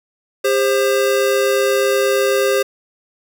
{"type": "tone pair together", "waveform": "square", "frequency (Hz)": [401.2, 529.4], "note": ["G4", "C5"], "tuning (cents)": [40, 20], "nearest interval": "perfect fourth", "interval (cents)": 480, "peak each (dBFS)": -17, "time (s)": [0.44, 2.63], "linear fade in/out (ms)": 10, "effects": []}